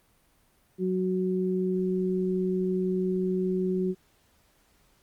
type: tone pair together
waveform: sine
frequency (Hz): 185.1 / 370.2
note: F#3 / F#4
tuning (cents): +1 / +1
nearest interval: octave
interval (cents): 1200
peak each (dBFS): -27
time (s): 0.78-3.95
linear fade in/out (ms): 50
effects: pink hiss -65 dBFS RMS until 5.02 s + Opus 32 kbps